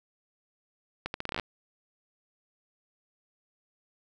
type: accelerating click train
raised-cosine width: 0.3 ms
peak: -16 dBFS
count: 11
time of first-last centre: 1.06-1.397 s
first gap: 81 ms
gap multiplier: 0.78
effects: none